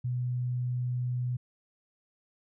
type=tone; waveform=sine; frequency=124.1 Hz; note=B2; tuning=9 cents sharp; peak=-28 dBFS; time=0.04-1.37 s; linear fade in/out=10 ms; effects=none